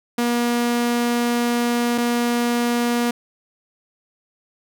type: tone pair in turn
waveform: sawtooth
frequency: 239 / 239 Hz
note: A#3 / A#3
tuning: +43 / +43 cents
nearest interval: unison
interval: 0 cents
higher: neither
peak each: -14 dBFS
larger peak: neither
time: 0.18-1.98 / 1.98-3.11 s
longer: first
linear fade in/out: 5 ms
effects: none